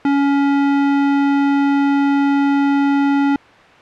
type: tone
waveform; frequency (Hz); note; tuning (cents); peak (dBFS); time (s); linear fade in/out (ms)
square; 280.6; C#4; +21; -13; 0.05-3.36; 2
effects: white hiss -43 dBFS RMS until 3.81 s + low-pass 2000 Hz 12 dB/octave